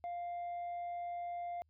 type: tone with tanh clipping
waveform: triangle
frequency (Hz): 699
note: F5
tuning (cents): +1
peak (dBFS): -39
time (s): 0.04-1.62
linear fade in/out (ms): 0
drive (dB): 7
effects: added 78 Hz sine -70 dBFS peak until 1.69 s